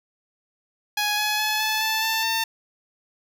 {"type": "tone with pitch steps", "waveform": "10% pulse", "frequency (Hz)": [834, 844.7, 855.5, 866.4, 877.5, 888.7, 900.1], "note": ["G#5", "G#5", "A5", "A5", "A5", "A5", "A5"], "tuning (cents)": [7, 29, -49, -27, -5, 17, 39], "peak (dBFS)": -13, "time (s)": [0.97, 2.44], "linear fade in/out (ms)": 5, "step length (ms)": 210, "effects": []}